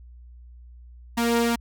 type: tone pair together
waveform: sawtooth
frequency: 234.5 / 466.5 Hz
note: A#3 / A#4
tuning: +11 / +1 cents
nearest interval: octave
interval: 1190 cents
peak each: -17 / -23 dBFS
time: 1.17-1.56 s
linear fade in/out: 10 ms
effects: added 60 Hz sine -43 dBFS peak until 1.6 s